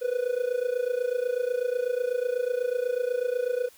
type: tone with amplitude modulation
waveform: triangle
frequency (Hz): 493.9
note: B4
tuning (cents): 0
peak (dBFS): -19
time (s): 0.01-3.69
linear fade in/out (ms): 20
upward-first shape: sine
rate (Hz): 28.1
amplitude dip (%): 85
effects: white hiss -55 dBFS RMS until 3.77 s